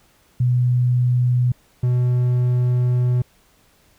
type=tone pair in turn; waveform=sine / triangle; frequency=123.9 / 123.9 Hz; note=B2 / B2; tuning=+6 / +6 cents; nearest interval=unison; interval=0 cents; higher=neither; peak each=-14 / -13 dBFS; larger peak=second; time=0.4-1.52 / 1.83-3.22 s; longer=second; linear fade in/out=5 ms; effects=pink hiss -57 dBFS RMS until 3.98 s